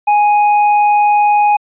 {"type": "tone with tanh clipping", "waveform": "triangle", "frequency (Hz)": 830.6, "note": "G#5", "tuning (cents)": 0, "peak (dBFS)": -9, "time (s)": [0.07, 1.57], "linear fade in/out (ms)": 10, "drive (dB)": 11, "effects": ["resampled to 8000 Hz"]}